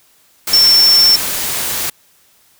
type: tone in noise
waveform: sine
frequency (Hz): 5410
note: E8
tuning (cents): +44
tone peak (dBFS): -6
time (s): 0.53-1.16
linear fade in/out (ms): 5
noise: white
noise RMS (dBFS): -19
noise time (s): 0.47-1.9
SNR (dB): +10
effects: white hiss -52 dBFS RMS until 2.59 s